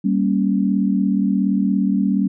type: chord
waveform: sine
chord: G diminished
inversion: none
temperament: equal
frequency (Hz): 196 / 233.1 / 277.2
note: G3 / Bb3 / Db4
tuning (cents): 0 / 0 / 0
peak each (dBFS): -17 / -22 / -21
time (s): 0.04-2.28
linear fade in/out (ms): 10
effects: none